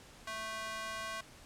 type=tone with high-pass filter; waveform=square; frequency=220 Hz; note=A3; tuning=in tune; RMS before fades=-41 dBFS; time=0.27-1.21 s; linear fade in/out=5 ms; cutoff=1100 Hz; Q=1.3; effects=pink hiss -56 dBFS RMS until 1.45 s + low-pass 10000 Hz 12 dB/octave